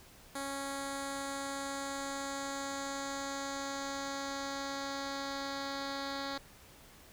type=tone with low-pass filter sweep; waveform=10% pulse; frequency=276 Hz; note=C#4; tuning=7 cents flat; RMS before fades=-39 dBFS; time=0.35-6.38 s; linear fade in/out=5 ms; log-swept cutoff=9900 to 4600 Hz; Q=2.2; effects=pink hiss -57 dBFS RMS until 7.12 s